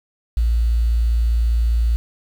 sine tone, 57.5 Hz, A#1, 23 cents flat, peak -14 dBFS, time 0.37-1.96 s, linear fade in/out 0 ms, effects 7-bit

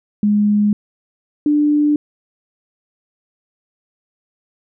sine tone pair in turn, 207.7 / 296.1 Hz, G#3 / D4, 0 / +14 cents, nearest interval tritone, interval 614 cents, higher second, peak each -11 dBFS, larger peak neither, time 0.23-0.73 / 1.46-1.96 s, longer neither, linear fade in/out 2 ms, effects none

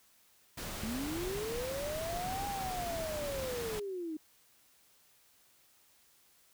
pink noise, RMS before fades -41 dBFS, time 0.57-3.8 s, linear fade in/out 10 ms
sine linear two-way sweep, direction up then down, 207.7 to 811 to 302.9 Hz, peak -36 dBFS, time 0.83-4.17 s, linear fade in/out 5 ms, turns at 2.47 s
effects white hiss -66 dBFS RMS until 6.53 s

